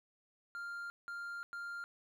triangle tone bursts at uneven times, 1396.9 Hz, F6, in tune, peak -39 dBFS, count 3, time 0.55-0.9 / 1.08-1.43 / 1.53-1.84 s, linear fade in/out 0 ms, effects none

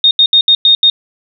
sine tone bursts at uneven times, 3693 Hz, A#7, 17 cents flat, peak -4 dBFS, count 6, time 0.04-0.11 / 0.19-0.26 / 0.33-0.41 / 0.48-0.55 / 0.65-0.75 / 0.83-0.9 s, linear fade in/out 2 ms, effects none

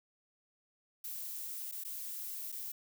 violet noise with dropouts, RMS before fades -42 dBFS, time 1.04-2.72 s, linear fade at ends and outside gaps 5 ms, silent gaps 1.715-1.722 / 1.838-1.848 / 2.519-2.524 s, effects none

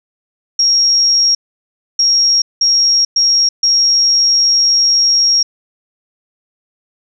sine tone bursts at uneven times, 5588 Hz, F8, in tune, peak -8 dBFS, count 5, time 0.59-1.35 / 1.99-2.42 / 2.61-3.05 / 3.16-3.49 / 3.63-5.43 s, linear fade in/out 5 ms, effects none

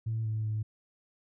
sine tone with pitch steps, 112 / 109.2 / 108 Hz, A2 / A2 / A2, +31 / -13 / -32 cents, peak -28 dBFS, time 0.06-0.63 s, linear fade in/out 10 ms, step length 190 ms, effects tanh soft clip ceiling -25 dBFS

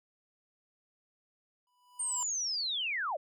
square tone with exponential growth, 987.8 Hz, B5, in tune, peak -37 dBFS, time 1.67-2.23 s, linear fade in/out 1 ms, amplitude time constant 120 ms
sine linear sweep, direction down, 8870 to 521 Hz, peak -31 dBFS, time 1.99-3.17 s, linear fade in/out 10 ms
effects none

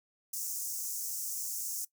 pink high-pass noise, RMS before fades -37 dBFS, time 0.33-1.85 s, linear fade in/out 5 ms, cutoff 5800 Hz, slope 48 dB/octave, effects noise-tail reverb RT60 0.1 s tail -19 dB re dry

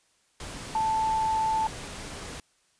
sine tone in noise, 880 Hz, A5, in tune, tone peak -23 dBFS, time 0.75-1.67 s, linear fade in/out 2 ms, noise pink, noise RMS -39 dBFS, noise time 0.4-2.4 s, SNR +13 dB, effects white hiss -67 dBFS RMS until 2.79 s + resampled to 22050 Hz

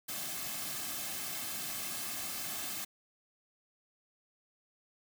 white noise with comb filter, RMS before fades -39 dBFS, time 0.08-2.85 s, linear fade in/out 10 ms, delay 2.1 ms, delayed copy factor -0.65, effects none

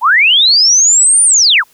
sine linear two-way sweep, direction up then down, 826 to 9397 to 826 Hz, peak -5 dBFS, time 0.01-1.64 s, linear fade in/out 50 ms, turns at 1.24 s, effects white hiss -50 dBFS RMS until 1.73 s

